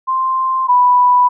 sine tone pair in turn, 1046.5 / 987.8 Hz, C6 / B5, 0 / 0 cents, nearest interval minor second, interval 100 cents, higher first, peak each -13 / -7 dBFS, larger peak second, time 0.07-0.68 / 0.68-1.29 s, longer neither, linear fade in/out 20 ms, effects none

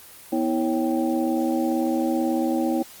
sine tone cluster, 245.3 / 323.4 / 549 / 778 Hz, B3 / E4 / C#5 / G5, -12 / -33 / -17 / -13 cents, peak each -25 / -23 / -29 / -30 dBFS, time 0.32-2.83 s, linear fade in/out 10 ms, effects white hiss -45 dBFS RMS until 3 s + Opus 24 kbps

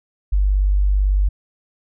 sine tone, 49 Hz, G1, in tune, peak -13 dBFS, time 0.32-1.29 s, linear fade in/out 10 ms, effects none

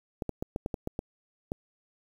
clicks, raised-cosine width 2 ms, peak -18 dBFS, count 9, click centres 0.222 / 0.293 / 0.425 / 0.561 / 0.661 / 0.742 / 0.874 / 0.991 / 1.519 s, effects 8-bit

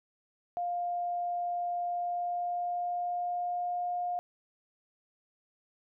sine tone with pitch glide, 703 to 710.3 Hz, F5 to F5, +11 to +29 cents, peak -30 dBFS, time 0.57-4.19 s, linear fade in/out 0 ms, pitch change +18 cents, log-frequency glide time 1.84-3.87 s, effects none

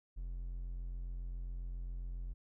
triangle tone, 43.68 Hz, F1, 1 cent sharp, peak -37 dBFS, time 0.16-2.34 s, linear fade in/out 20 ms, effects none

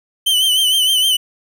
45% pulse tone with vibrato, 3062 Hz, G7, 41 cents flat, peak -12 dBFS, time 0.26-1.17 s, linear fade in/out 10 ms, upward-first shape sine, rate 6.5 Hz, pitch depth 62 cents each way, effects none

